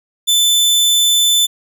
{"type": "tone", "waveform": "sawtooth", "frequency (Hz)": 3520, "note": "A7", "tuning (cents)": 0, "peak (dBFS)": -7, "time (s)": [0.27, 1.47], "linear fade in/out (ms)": 20, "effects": []}